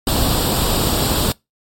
pink noise with comb filter, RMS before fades -17 dBFS, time 0.07-1.32 s, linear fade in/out 2 ms, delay 0.24 ms, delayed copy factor +0.65, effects noise-tail reverb RT60 0.2 s tail -24 dB re dry + MP3 64 kbps

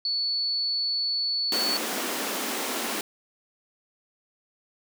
sine tone, 4440 Hz, C#8, 2 cents sharp, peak -24 dBFS, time 0.05-1.77 s, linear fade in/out 2 ms
pink high-pass noise, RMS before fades -30 dBFS, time 1.52-3.01 s, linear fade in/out 2 ms, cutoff 220 Hz, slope 48 dB/octave
effects none

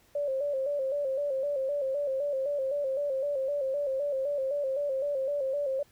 sine tone with vibrato, 554.4 Hz, C#5, in tune, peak -27 dBFS, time 0.15-5.83 s, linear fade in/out 5 ms, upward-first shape square, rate 3.9 Hz, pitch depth 72 cents each way, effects pink hiss -63 dBFS RMS until 5.91 s

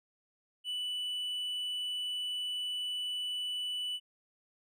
triangle tone, 2972 Hz, F#7, 7 cents sharp, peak -32 dBFS, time 0.64-4 s, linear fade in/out 50 ms, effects none

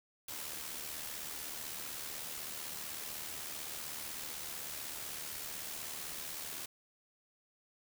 white noise with amplitude modulation, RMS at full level -41 dBFS, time 0.28-6.66 s, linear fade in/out 5 ms, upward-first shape sine, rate 75.9 Hz, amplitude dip 45%, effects none

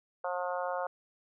harmonic tone, 179.3 Hz, F3, 46 cents sharp, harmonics 3 / 4 / 5 / 6 / 7 / 8, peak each -35 / -37 / -39 / -41 / -42 / -43 dBFS, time 0.24-0.87 s, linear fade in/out 5 ms, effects none

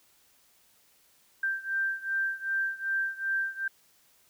sine beating tone pair, 1573 / 1575.6 Hz, G6 / G6, +6 / +8 cents, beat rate 2.6 Hz, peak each -30 / -32 dBFS, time 1.43-3.68 s, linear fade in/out 5 ms, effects white hiss -64 dBFS RMS until 4.29 s

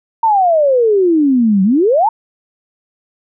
sine exponential two-way sweep, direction down then up, 930 to 185 to 930 Hz, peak -8 dBFS, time 0.23-2.09 s, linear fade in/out 5 ms, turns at 1.63 s, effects none

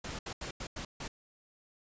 pink noise bursts at uneven times, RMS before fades -40 dBFS, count 6, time 0.04-0.19 / 0.26-0.33 / 0.41-0.51 / 0.6-0.67 / 0.76-0.85 / 1-1.08 s, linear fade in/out 5 ms, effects resampled to 16000 Hz

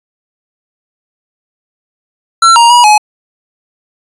square tone with pitch steps, 1351 / 938 / 965 / 845 Hz, E6 / A#5 / B5 / G#5, +42 / +11 / -40 / +30 cents, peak -3 dBFS, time 2.42-2.98 s, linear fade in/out 5 ms, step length 140 ms, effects resampled to 24000 Hz

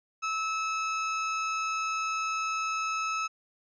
30% pulse tone, 1300 Hz, E6, 24 cents flat, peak -26 dBFS, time 0.22-3.28 s, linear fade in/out 20 ms, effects resampled to 16000 Hz

